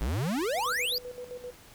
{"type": "exponential sweep", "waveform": "square", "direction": "up", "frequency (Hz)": [49.95, 4978], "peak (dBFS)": -28, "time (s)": [0.01, 0.98], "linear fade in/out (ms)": 0}
{"type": "tone with tremolo", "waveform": "sine", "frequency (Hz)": 493.9, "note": "B4", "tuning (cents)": 0, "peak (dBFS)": -36, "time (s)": [0.53, 1.54], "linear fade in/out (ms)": 50, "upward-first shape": "square", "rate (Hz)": 7.7, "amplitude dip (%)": 70}
{"effects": ["pink hiss -53 dBFS RMS until 1.74 s"]}